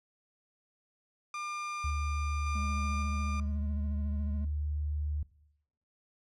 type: tone with tremolo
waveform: 30% pulse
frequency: 1200 Hz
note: D6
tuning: 37 cents sharp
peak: -33 dBFS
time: 1.34-3.4 s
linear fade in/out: 2 ms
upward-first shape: square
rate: 0.89 Hz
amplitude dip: 25%
type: tone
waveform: sine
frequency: 74.4 Hz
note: D2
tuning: 23 cents sharp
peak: -30 dBFS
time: 1.84-5.23 s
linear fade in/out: 5 ms
type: tone with vibrato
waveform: triangle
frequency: 207.6 Hz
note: G#3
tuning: in tune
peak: -37 dBFS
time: 2.55-4.45 s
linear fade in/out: 5 ms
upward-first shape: sine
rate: 14 Hz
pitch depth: 40 cents each way
effects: noise-tail reverb RT60 0.8 s tail -20 dB re dry + low-pass 7000 Hz 12 dB/octave